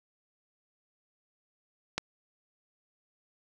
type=click; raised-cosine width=0.2 ms; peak=-12 dBFS; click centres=1.98 s; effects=none